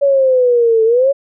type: exponential two-way sweep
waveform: sine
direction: down then up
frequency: 567 to 440 to 567 Hz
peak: -8 dBFS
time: 0.01-1.13 s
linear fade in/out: 20 ms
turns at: 0.84 s
effects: none